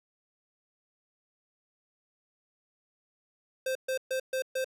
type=tone bursts; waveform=square; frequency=522 Hz; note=C5; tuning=4 cents flat; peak=-29 dBFS; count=5; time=3.66-4.645 s; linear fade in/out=5 ms; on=93 ms; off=130 ms; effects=resampled to 32000 Hz + 10-bit